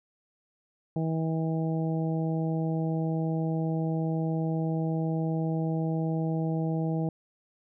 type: harmonic tone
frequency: 161.1 Hz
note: E3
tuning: 39 cents flat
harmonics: 1 / 2 / 3 / 4 / 5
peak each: -27 / -33 / -37 / -39 / -41 dBFS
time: 0.96-7.09 s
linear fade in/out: 2 ms
effects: none